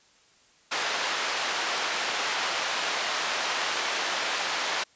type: band-pass noise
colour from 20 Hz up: pink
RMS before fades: -29 dBFS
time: 0.71-4.84 s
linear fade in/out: 10 ms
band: 770 to 5400 Hz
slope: 12 dB/octave
effects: white hiss -60 dBFS RMS until 4.95 s + resampled to 16000 Hz